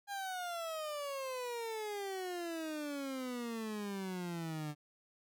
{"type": "exponential sweep", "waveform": "30% pulse", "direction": "down", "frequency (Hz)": [815, 146.83], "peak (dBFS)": -36, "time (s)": [0.07, 4.75], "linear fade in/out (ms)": 50, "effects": []}